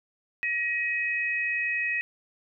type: tone pair together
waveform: sine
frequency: 1901.2 / 2532 Hz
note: A#6 / D#7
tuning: +34 / +30 cents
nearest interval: perfect fourth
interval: 496 cents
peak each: -28 / -28 dBFS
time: 0.43-2.01 s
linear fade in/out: 0 ms
effects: none